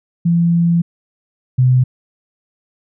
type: tone pair in turn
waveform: sine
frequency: 170 / 127.36 Hz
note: F3 / C3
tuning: -46 / -46 cents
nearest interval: perfect fourth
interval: 500 cents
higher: first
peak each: -10 / -8 dBFS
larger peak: second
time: 0.25-0.82 / 1.58-1.84 s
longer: first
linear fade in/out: 10 ms
effects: none